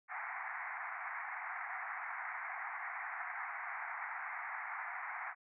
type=band-pass noise; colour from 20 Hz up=white; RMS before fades=-43 dBFS; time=0.08-5.35 s; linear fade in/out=50 ms; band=710 to 2200 Hz; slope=96 dB/octave; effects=none